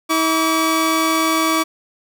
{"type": "tone pair together", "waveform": "sawtooth", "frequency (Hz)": [321.2, 1144.6], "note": ["E4", "D6"], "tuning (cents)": [-45, -45], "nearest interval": "octave + minor seventh", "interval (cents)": 2200, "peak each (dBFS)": -14, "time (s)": [0.09, 1.64], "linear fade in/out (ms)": 20, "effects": []}